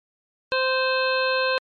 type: harmonic tone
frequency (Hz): 520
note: C5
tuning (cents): -11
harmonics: 1 / 2 / 3 / 5 / 6 / 7 / 8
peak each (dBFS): -23 / -27 / -26 / -28 / -38 / -36 / -30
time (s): 0.52-1.58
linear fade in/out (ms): 0
effects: MP3 48 kbps